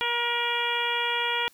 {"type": "harmonic tone", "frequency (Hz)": 475.5, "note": "A#4", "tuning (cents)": 34, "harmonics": [1, 2, 3, 4, 5, 6, 7], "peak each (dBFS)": [-35, -30, -33, -33, -31, -33, -31], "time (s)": [0.01, 1.48], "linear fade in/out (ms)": 0, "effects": ["white hiss -59 dBFS RMS until 1.53 s"]}